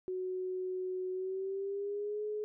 sine tone with pitch glide, 370 to 422.6 Hz, F#4 to G#4, 0 to +30 cents, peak -34 dBFS, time 0.08-2.44 s, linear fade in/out 0 ms, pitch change +230 cents, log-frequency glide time 1.12-2.23 s, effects none

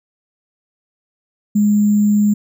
sine tone with sample-and-hold, 207.7 Hz, G#3, in tune, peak -10 dBFS, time 1.55-2.34 s, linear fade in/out 10 ms, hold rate 7350 Hz, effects none

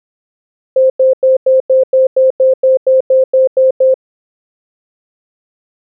sine tone bursts, 523.3 Hz, C5, in tune, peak -5 dBFS, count 14, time 0.76-3.942 s, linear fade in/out 5 ms, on 140 ms, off 94 ms, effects none

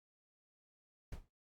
brown noise with exponential decay, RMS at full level -38 dBFS, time 1.12-1.29 s, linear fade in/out 5 ms, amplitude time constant 35 ms, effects noise-tail reverb RT60 0.2 s tail -19 dB re dry + AAC 64 kbps

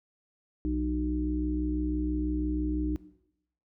harmonic tone with a mistuned harmonic, 61.8 Hz, B1, 2 cents sharp, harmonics 1 / 3 / 5 / 6, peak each -31 / -38 / -29 / -41 dBFS, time 0.65-2.96 s, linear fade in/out 0 ms, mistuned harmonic 5, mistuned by -24 cents, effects noise-tail reverb RT60 0.8 s tail -17 dB re dry

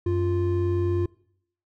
triangle tone pair together, 93.11 / 349.2 Hz, F#2 / F4, +11 / 0 cents, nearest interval octave + major seventh, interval 2289 cents, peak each -22 dBFS, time 0.06-1.06 s, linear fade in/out 5 ms, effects noise-tail reverb RT60 0.7 s tail -23 dB re dry

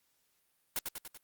white noise with echo, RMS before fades -33 dBFS, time 0.76-0.79 s, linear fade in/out 2 ms, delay 96 ms, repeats 4, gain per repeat -4 dB, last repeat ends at 1.174 s, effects white hiss -75 dBFS RMS until 1.23 s + Opus 48 kbps

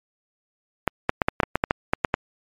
clicks, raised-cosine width 0.5 ms, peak -3 dBFS, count 12, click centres 0.877 / 1.094 / 1.218 / 1.285 / 1.402 / 1.433 / 1.556 / 1.639 / 1.709 / 1.935 / 2.048 / 2.141 s, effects MP3 64 kbps

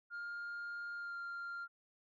sine tone with pitch glide, 1409 to 1392 Hz, F6 to F6, +15 to -6 cents, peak -39 dBFS, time 0.1-1.68 s, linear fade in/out 50 ms, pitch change -21 cents, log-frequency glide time 0.95-1.16 s, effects tanh soft clip ceiling -40 dBFS

